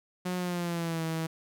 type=tone with pitch glide; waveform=sawtooth; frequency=180.9 to 162.1 Hz; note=F#3 to E3; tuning=-39 to -29 cents; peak=-26 dBFS; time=0.25-1.27 s; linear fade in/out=10 ms; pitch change=-190 cents; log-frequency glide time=0.38-1.03 s; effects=none